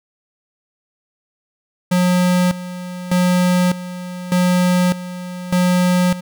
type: tone with tremolo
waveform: square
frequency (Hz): 180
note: F#3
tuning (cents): -47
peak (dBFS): -13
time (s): 1.91-6.21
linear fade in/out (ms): 10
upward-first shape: square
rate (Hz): 0.83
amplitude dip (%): 80
effects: none